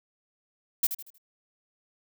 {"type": "noise with echo", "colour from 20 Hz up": "violet", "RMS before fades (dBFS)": -23, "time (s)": [0.83, 0.87], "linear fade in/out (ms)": 5, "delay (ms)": 78, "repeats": 4, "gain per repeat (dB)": -9, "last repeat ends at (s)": 1.182, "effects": []}